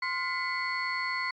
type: tone cluster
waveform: sine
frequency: 1042 / 1418 / 2013 / 2184 / 4395 Hz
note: C6 / F6 / B6 / C#7 / C#8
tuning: -7 / +26 / +33 / -26 / -16 cents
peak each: -33 / -39 / -31 / -38 / -38 dBFS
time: 0.02-1.31 s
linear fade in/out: 5 ms
effects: tanh soft clip ceiling -20 dBFS + MP3 96 kbps